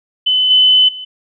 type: tone with level steps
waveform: sine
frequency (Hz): 3023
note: F#7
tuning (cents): +36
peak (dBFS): -10 / -6 / -25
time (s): 0.26-1.05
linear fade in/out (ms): 10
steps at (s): 0.5 / 0.88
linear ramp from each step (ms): 10
effects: none